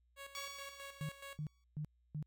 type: tone with tremolo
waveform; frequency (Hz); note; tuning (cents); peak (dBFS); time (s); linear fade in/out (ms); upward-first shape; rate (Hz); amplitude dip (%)
10% pulse; 554.4; C#5; 0; -39; 0.16-1.38; 50; square; 4.7; 65
type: tone with exponential decay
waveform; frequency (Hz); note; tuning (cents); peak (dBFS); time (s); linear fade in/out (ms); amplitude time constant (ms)
10% pulse; 1126; C#6; +27; -34; 0.35-1.64; 1; 280
type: tone bursts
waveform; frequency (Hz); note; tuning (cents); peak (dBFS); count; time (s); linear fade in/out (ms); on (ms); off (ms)
sine; 151.1; D3; +50; -38; 4; 1.01-2.226; 0; 79; 300
effects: added 60 Hz sine -70 dBFS peak until 2.26 s